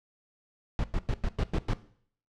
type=noise bursts; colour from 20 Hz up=brown; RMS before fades=-27 dBFS; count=7; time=0.79-1.733 s; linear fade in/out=0 ms; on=49 ms; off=100 ms; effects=noise-tail reverb RT60 0.6 s tail -17 dB re dry + low-pass 5000 Hz 12 dB/octave